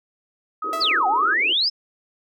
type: tone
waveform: sine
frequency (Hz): 1265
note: D#6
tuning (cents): +28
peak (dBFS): -24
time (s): 0.62-1.34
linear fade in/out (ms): 5
type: band-pass noise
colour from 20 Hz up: pink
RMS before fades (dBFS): -36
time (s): 0.64-1.53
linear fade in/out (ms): 5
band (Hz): 310 to 480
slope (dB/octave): 48
type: tone with exponential decay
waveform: sawtooth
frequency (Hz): 659.3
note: E5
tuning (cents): 0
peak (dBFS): -21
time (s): 0.73-1.05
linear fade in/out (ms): 1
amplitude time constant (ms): 69
type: exponential two-way sweep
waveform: sine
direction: down then up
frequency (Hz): 5350 to 733 to 5350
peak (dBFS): -17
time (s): 0.8-1.7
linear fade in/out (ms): 20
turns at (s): 1.07
effects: none